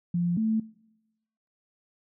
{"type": "tone pair in turn", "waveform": "sine", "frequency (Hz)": [173.8, 220.4], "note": ["F3", "A3"], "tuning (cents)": [-8, 3], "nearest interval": "major third", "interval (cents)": 411, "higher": "second", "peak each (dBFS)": -23, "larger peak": "neither", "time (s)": [[0.14, 0.37], [0.37, 0.6]], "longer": "neither", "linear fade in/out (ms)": 5, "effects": ["noise-tail reverb RT60 1.0 s tail -24 dB re dry"]}